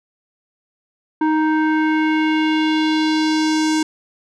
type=tone with low-pass filter sweep; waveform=square; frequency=312 Hz; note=D#4; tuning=5 cents sharp; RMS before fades=-17 dBFS; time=1.21-3.83 s; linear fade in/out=5 ms; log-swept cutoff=1200 to 7100 Hz; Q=1.9; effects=none